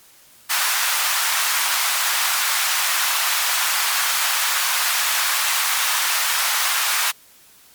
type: high-pass noise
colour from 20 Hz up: pink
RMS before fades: -20 dBFS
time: 0.49-7.12 s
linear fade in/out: 20 ms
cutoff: 960 Hz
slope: 24 dB/octave
effects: white hiss -50 dBFS RMS until 7.74 s + MP3 96 kbps